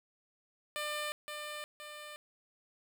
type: tone with echo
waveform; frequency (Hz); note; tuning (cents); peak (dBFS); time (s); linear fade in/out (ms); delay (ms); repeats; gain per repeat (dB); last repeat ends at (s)
10% pulse; 598; D5; +31; -27; 0.76-1.12; 0; 520; 2; -5; 2.16
effects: none